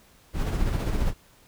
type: noise with tremolo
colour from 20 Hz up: brown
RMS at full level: -23 dBFS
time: 0.33-1.14 s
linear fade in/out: 50 ms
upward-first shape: sine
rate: 15 Hz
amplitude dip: 40%
effects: pink hiss -57 dBFS RMS until 1.47 s